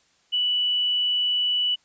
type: tone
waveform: sine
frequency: 2960 Hz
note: F#7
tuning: in tune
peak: -20 dBFS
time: 0.32-1.76 s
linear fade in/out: 20 ms
effects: white hiss -63 dBFS RMS until 1.84 s + resampled to 16000 Hz